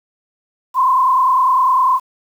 sine tone with frequency modulation, 1035 Hz, C6, 19 cents flat, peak -10 dBFS, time 0.74-2 s, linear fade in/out 50 ms, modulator 29.9 Hz, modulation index 1.5, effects 7-bit

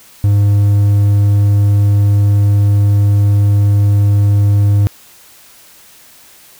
triangle tone, 101.8 Hz, G#2, 34 cents flat, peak -5 dBFS, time 0.24-4.87 s, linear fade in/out 0 ms, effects white hiss -42 dBFS RMS until 6.59 s

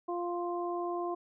harmonic tone, 349.2 Hz, F4, in tune, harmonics 1 / 2 / 3, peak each -34 / -37 / -39 dBFS, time 0.08-1.15 s, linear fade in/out 10 ms, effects none

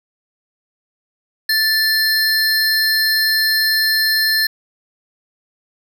square tone pair together, 1760 / 4197 Hz, A6 / C8, 0 / +5 cents, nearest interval octave + minor third, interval 1505 cents, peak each -17 dBFS, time 1.49-4.47 s, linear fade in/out 5 ms, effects none

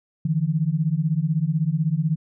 sine beating tone pair, 149.9 / 165.9 Hz, D3 / E3, +36 / +11 cents, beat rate 16 Hz, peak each -22 dBFS, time 0.25-2.16 s, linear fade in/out 5 ms, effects none

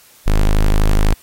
square tone, 26 Hz, G#0, 3 cents sharp, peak -10 dBFS, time 0.26-1.14 s, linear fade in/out 10 ms, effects white hiss -47 dBFS RMS until 1.22 s + AAC 48 kbps

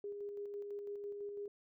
sine tone with tremolo, 407.6 Hz, G#4, 32 cents flat, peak -40 dBFS, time 0.04-1.48 s, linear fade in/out 2 ms, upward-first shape square, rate 6 Hz, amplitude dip 30%, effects none

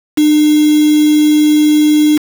sine tone with quantisation, 302 Hz, D4, 48 cents sharp, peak -6 dBFS, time 0.17-2.18 s, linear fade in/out 10 ms, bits 3, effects none

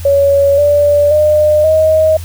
sine tone with pitch steps, 560 / 582.1 / 605.1 / 628.9 Hz, C#5 / D5 / D#5 / D#5, +18 / -15 / -48 / +18 cents, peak -6 dBFS, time 0.05-2.17 s, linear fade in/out 5 ms, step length 530 ms, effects added 85 Hz sine -22 dBFS peak until 2.24 s + white hiss -35 dBFS RMS until 2.24 s

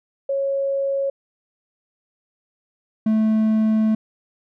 sine / triangle tone pair in turn, 550 / 218.3 Hz, C#5 / A3, -14 / -13 cents, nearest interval octave + major third, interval 1599 cents, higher first, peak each -19 / -13 dBFS, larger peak second, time 0.29-1.1 / 3.06-3.95 s, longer second, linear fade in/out 5 ms, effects none

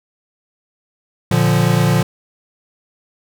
square chord, Bb major, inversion none, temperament equal, 116.54 / 146.83 / 174.61 Hz, Bb2 / D3 / F3, 0 / 0 / 0 cents, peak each -17 dBFS, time 1.31-2.03 s, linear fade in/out 5 ms, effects none

